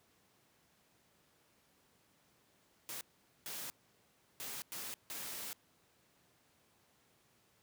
white noise bursts at uneven times, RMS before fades -44 dBFS, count 5, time 2.89-3.01 / 3.46-3.7 / 4.4-4.62 / 4.72-4.94 / 5.1-5.53 s, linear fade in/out 0 ms, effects pink hiss -71 dBFS RMS until 7.62 s + high-pass 100 Hz 12 dB/octave

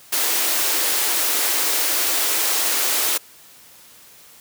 white high-pass noise, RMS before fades -20 dBFS, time 0.12-3.18 s, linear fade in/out 10 ms, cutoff 280 Hz, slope 48 dB/octave, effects white hiss -47 dBFS RMS until 4.4 s + high-pass 60 Hz 12 dB/octave

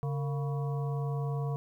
harmonic tone with a mistuned harmonic, 140 Hz, C#3, 18 cents sharp, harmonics 1 / 3 / 5 / 7 / 8, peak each -30 / -40 / -44 / -47 / -48 dBFS, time 0.03-1.56 s, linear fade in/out 0 ms, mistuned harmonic 3, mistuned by +150 cents, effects 11-bit

